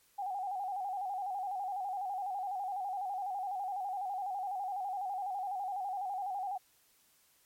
sine tone with vibrato, 774 Hz, G5, 22 cents flat, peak -34 dBFS, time 0.18-6.58 s, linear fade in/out 10 ms, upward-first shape square, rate 12 Hz, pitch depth 74 cents each way, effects white hiss -68 dBFS RMS until 7.45 s + MP3 64 kbps

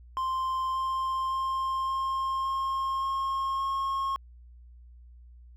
triangle tone with pitch steps, 1046.5 / 1052.6 / 1058.7 / 1064.8 / 1071 / 1077.2 / 1083.4 Hz, C6 / C6 / C6 / C6 / C6 / C#6 / C#6, 0 / +10 / +20 / +30 / +40 / -50 / -40 cents, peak -25 dBFS, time 0.17-4.16 s, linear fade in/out 0 ms, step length 570 ms, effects added 60 Hz sine -48 dBFS peak until 5.56 s

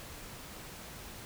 silence, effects pink hiss -47 dBFS RMS until 1.25 s

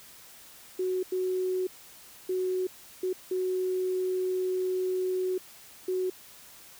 sine tone bursts at uneven times, 370 Hz, F#4, in tune, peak -26 dBFS, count 6, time 0.79-1.03 / 1.12-1.67 / 2.29-2.67 / 3.03-3.13 / 3.31-5.38 / 5.88-6.1 s, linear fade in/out 5 ms, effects white hiss -51 dBFS RMS until 6.79 s

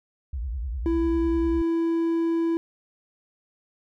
sine tone with vibrato, 61.74 Hz, B1, in tune, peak -27 dBFS, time 0.33-1.62 s, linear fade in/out 5 ms, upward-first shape sine, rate 10 Hz, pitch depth 260 cents each way
triangle tone, 331.9 Hz, E4, 12 cents sharp, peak -19 dBFS, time 0.86-2.57 s, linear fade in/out 0 ms
effects none

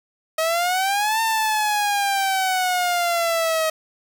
sawtooth exponential two-way sweep, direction up then down, 632 to 902 to 632 Hz, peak -15 dBFS, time 0.38-3.7 s, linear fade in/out 5 ms, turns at 1.21 s, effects 7-bit

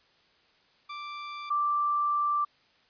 sawtooth / sine tone pair in turn, 1174.7 / 1174.7 Hz, D6 / D6, 0 / 0 cents, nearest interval unison, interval 0 cents, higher neither, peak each -33 / -24 dBFS, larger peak second, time 0.89-1.5 / 1.5-2.45 s, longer second, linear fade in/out 10 ms, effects white hiss -64 dBFS RMS until 2.89 s + resampled to 11025 Hz

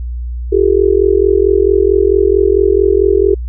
sine tone with amplitude modulation, 395.8 Hz, G4, 17 cents sharp, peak -3 dBFS, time 0.52-3.35 s, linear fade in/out 10 ms, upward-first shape sine, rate 44.5 Hz, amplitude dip 100%, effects added 60 Hz sine -18 dBFS peak until 3.48 s

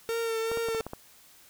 45% pulse tone with vibrato, 454.7 Hz, A#4, 43 cents flat, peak -28 dBFS, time 0.09-0.81 s, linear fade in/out 0 ms, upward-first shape sine, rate 2.5 Hz, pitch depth 26 cents each way
clicks, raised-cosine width 1 ms, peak -22 dBFS, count 7, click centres 0.516 / 0.573 / 0.686 / 0.748 / 0.805 / 0.866 / 0.934 s
effects white hiss -56 dBFS RMS until 1.49 s

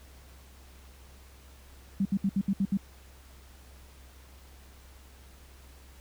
sine tone bursts, 196 Hz, G3, in tune, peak -23 dBFS, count 7, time 2-2.773 s, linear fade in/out 5 ms, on 53 ms, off 67 ms, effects added 66 Hz sine -51 dBFS peak until 6 s + pink hiss -57 dBFS RMS until 6 s

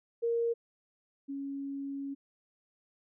sine tone pair in turn, 466.2 / 277.2 Hz, A#4 / C#4, 0 / 0 cents, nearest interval major sixth, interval 900 cents, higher first, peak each -27 / -35 dBFS, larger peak first, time 0.22-0.54 / 1.28-2.15 s, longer second, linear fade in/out 20 ms, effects none

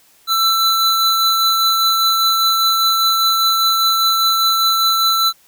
square tone pair together, 1335 / 4000 Hz, E6 / B7, +22 / +21 cents, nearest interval octave + perfect fifth, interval 1899 cents, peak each -16 dBFS, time 0.27-5.33 s, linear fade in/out 50 ms, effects white hiss -52 dBFS RMS until 5.47 s

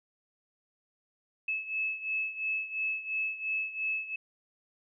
sine beating tone pair, 2598 / 2600.9 Hz, E7 / E7, -26 / -24 cents, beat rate 2.9 Hz, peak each -32 / -36 dBFS, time 1.48-4.16 s, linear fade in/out 5 ms, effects none

